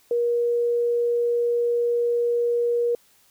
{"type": "tone", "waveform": "sine", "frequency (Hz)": 475.7, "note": "A#4", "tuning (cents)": 35, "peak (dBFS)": -19, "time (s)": [0.11, 2.95], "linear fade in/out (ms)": 2, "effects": ["white hiss -59 dBFS RMS until 3.3 s"]}